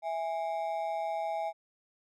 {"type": "ring-modulated tone", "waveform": "triangle", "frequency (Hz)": 740, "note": "F#5", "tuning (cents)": 0, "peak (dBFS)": -26, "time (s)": [0.02, 1.53], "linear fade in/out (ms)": 50, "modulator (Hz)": 82.7, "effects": []}